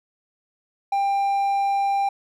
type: tone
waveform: triangle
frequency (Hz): 794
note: G5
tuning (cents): +22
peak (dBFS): -17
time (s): 0.92-2.09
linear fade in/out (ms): 5
effects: none